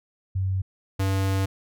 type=tone pair in turn; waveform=sine / square; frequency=94.9 / 96.56 Hz; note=F#2 / G2; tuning=+44 / -26 cents; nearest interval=unison; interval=30 cents; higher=second; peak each=-22 dBFS; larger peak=neither; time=0.35-0.62 / 0.99-1.46 s; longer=second; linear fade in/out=10 ms; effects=none